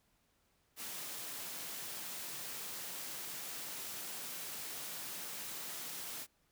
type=high-pass noise; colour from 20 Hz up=white; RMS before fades=-44 dBFS; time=0.76-6.27 s; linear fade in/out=50 ms; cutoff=110 Hz; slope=48 dB/octave; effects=pink hiss -75 dBFS RMS until 6.51 s